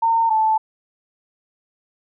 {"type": "tone pair in turn", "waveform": "sine", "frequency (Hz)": [912, 876.1], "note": ["A#5", "A5"], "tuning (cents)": [-38, -8], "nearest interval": "minor second", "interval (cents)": 70, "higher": "first", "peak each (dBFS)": -14, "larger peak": "neither", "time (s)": [[0.02, 0.3], [0.3, 0.58]], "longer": "neither", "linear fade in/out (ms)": 10, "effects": []}